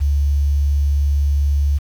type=tone with quantisation; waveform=sine; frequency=71.3 Hz; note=C#2; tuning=49 cents sharp; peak=-13 dBFS; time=0-1.79 s; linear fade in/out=20 ms; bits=7; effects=none